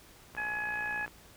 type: click train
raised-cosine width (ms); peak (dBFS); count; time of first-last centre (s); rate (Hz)
0.5; -29; 44; 0.35-1.079; 59
type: harmonic tone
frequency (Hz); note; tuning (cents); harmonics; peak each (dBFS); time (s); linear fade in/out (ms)
844; G#5; +28; 1 / 2 / 3; -40 / -33 / -41; 0.37-1.06; 10
effects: pink hiss -56 dBFS RMS until 1.36 s